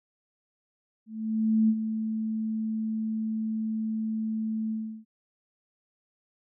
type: tone with ADSR envelope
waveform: sine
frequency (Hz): 219.8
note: A3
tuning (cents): -2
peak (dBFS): -18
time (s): 1.06-5.05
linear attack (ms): 630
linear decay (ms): 56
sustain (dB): -9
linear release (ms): 340
effects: none

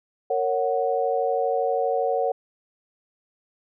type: chord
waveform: sine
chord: F# major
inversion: first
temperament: just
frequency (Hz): 462.5 / 555 / 740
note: A#4 / C#5 / F#5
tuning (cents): -14 / +2 / 0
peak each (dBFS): -25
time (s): 0.3-2.32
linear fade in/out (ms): 5
effects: none

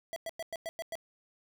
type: tone bursts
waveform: square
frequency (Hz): 659.3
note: E5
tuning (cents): 0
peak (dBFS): -36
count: 7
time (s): 0.13-0.954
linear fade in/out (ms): 0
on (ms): 32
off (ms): 100
effects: none

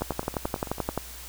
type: two click trains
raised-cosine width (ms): 1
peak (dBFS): -12 / -23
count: 12 / 9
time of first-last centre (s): 0.02-0.977 / 0.01-0.893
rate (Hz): 11.5 / 9.06
effects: added 60 Hz sine -45 dBFS peak until 1.28 s + white hiss -43 dBFS RMS until 1.28 s

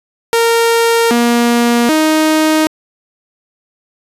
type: tone with pitch steps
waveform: sawtooth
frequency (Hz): 462 / 237.4 / 312.3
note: A#4 / A#3 / D#4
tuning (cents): -16 / +32 / +7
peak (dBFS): -5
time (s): 0.33-2.67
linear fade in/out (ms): 0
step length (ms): 780
effects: resampled to 32000 Hz

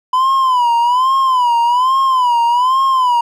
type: tone with vibrato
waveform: triangle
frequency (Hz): 1002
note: B5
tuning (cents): +25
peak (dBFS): -8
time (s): 0.13-3.21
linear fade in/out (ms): 5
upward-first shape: sine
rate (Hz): 1.2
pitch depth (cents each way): 120
effects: none

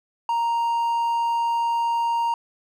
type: tone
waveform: triangle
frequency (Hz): 932.3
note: A#5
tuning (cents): 0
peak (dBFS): -18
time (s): 0.29-2.34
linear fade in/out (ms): 2
effects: none

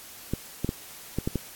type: clicks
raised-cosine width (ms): 3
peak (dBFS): -13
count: 6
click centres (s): 0.336 / 0.646 / 0.691 / 1.186 / 1.275 / 1.357
effects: white hiss -45 dBFS RMS until 1.55 s + AAC 64 kbps

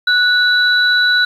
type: tone pair together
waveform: sine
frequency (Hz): 1476 / 3940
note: F#6 / B7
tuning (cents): -5 / -5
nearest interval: octave + perfect fourth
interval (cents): 1700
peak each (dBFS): -11 / -15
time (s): 0.07-1.25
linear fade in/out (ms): 5
effects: 7-bit

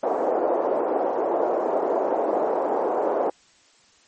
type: band-pass noise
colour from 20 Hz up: white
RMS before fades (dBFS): -23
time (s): 0.03-3.3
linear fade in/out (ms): 5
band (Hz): 360 to 720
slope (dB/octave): 24
effects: white hiss -57 dBFS RMS until 4.07 s + MP3 32 kbps

